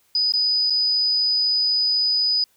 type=tone with dropouts; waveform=sine; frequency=4978 Hz; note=D#8; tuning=in tune; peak=-17 dBFS; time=0.15-2.44 s; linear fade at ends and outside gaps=2 ms; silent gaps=0.322-0.337 / 0.699-0.704 s; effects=white hiss -62 dBFS RMS until 2.56 s